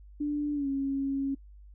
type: tone with pitch glide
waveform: sine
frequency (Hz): 293.7 to 274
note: D4 to C#4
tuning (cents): 0 to -20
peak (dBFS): -27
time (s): 0.2-1.35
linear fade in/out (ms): 10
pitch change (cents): -120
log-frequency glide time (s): 0.54-0.68
effects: noise-tail reverb RT60 0.1 s tail -23 dB re dry + added 50 Hz sine -48 dBFS peak until 1.74 s